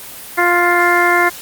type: harmonic tone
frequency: 350.4 Hz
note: F4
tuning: 6 cents sharp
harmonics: 1 / 2 / 3 / 4 / 5 / 6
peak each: -17 / -17 / -17 / -17 / -17 / -17 dBFS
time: 0.37-1.3 s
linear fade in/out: 20 ms
effects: white hiss -32 dBFS RMS until 1.41 s + Opus 32 kbps